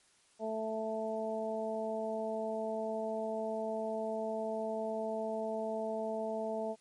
harmonic tone, 220 Hz, A3, in tune, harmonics 1 / 2 / 3 / 4, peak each -41 / -39 / -36 / -44 dBFS, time 0.39-6.76 s, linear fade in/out 50 ms, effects white hiss -67 dBFS RMS until 6.8 s + MP3 48 kbps

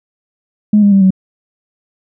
sine tone with pitch steps, 210 / 202.7 / 195.71 / 188.93 Hz, G#3 / G#3 / G3 / F#3, +19 / -42 / -3 / +36 cents, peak -4 dBFS, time 0.73-1.106 s, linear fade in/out 5 ms, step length 94 ms, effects tanh soft clip ceiling 0 dBFS

